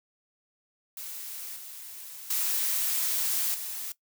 blue noise with level steps, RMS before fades -39 / -43 / -28 / -36 dBFS, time 0.97-3.92 s, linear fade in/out 2 ms, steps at 1.56 / 2.3 / 3.54 s, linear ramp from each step 5 ms, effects noise-tail reverb RT60 0.1 s tail -18 dB re dry

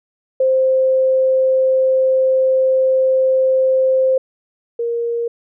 sine tone pair in turn, 523.3 / 468.9 Hz, C5 / A#4, 0 / +10 cents, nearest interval major second, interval 190 cents, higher first, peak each -11 / -17 dBFS, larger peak first, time 0.4-4.18 / 4.79-5.28 s, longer first, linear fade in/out 5 ms, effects none

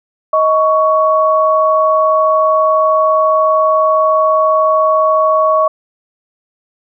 sine tone pair together, 629 / 1116.9 Hz, D#5 / C#6, +19 / +13 cents, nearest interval minor seventh, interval 994 cents, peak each -11 dBFS, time 0.33-5.68 s, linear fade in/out 5 ms, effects none

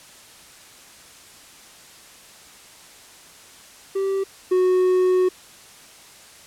triangle tone pair in turn, 388.7 / 367.9 Hz, G4 / F#4, -15 / -10 cents, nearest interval minor second, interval 95 cents, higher first, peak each -18 / -13 dBFS, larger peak second, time 3.95-4.24 / 4.51-5.29 s, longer second, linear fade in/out 10 ms, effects white hiss -46 dBFS RMS until 6.46 s + low-pass 10000 Hz 12 dB/octave

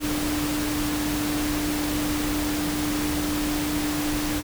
sine tone in noise, 298 Hz, D4, 25 cents sharp, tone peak -25 dBFS, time 0-4.43 s, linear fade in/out 50 ms, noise pink, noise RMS -29 dBFS, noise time 0-4.43 s, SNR +1 dB, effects none

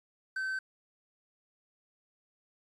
triangle tone with quantisation, 1539 Hz, G6, 32 cents flat, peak -30 dBFS, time 0.36-0.59 s, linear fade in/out 5 ms, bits 10, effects resampled to 24000 Hz

